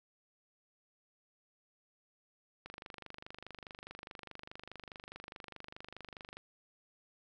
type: click train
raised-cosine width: 0.3 ms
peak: -30 dBFS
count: 93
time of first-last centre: 2.66-6.37 s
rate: 24.8 Hz
effects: none